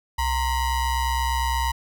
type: ring-modulated tone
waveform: square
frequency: 494.3 Hz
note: B4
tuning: 1 cent sharp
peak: -19 dBFS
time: 0.18-1.72 s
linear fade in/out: 10 ms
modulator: 430 Hz
effects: none